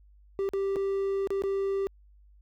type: tone with dropouts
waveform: triangle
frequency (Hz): 392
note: G4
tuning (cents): 0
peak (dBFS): -24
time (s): 0.39-1.87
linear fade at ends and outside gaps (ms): 0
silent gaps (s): 0.49-0.535 / 0.759-0.765 / 1.273-1.305 / 1.421-1.437
effects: added 50 Hz sine -54 dBFS peak until 2.41 s